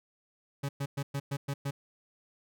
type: tone bursts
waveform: 40% pulse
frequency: 140 Hz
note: C#3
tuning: 18 cents sharp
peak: -30 dBFS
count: 7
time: 0.63-1.71 s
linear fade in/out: 10 ms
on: 60 ms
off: 110 ms
effects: none